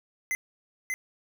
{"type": "tone with echo", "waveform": "square", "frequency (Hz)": 2051, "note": "C7", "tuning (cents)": -35, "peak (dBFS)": -27, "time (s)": [0.31, 0.35], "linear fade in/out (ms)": 0, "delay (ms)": 590, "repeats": 1, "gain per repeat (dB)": -2, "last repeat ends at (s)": 0.94, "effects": []}